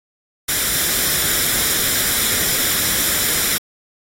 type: noise with comb filter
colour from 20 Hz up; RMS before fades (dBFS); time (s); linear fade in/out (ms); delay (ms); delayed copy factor
white; -18; 0.48-3.58; 10; 0.55; +0.5
effects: AAC 48 kbps